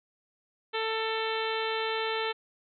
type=harmonic tone; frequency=444.4 Hz; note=A4; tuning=17 cents sharp; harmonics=1 / 2 / 3 / 4 / 5 / 6 / 7 / 8 / 9; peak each=-32 / -35 / -37 / -38 / -39 / -40 / -40 / -41 / -42 dBFS; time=0.73-2.33 s; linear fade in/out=20 ms; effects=none